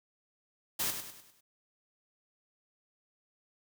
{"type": "noise with echo", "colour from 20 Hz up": "white", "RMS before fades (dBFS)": -32, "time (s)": [0.79, 0.91], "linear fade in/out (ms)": 10, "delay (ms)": 100, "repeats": 5, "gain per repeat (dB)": -7, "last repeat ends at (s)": 1.41, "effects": []}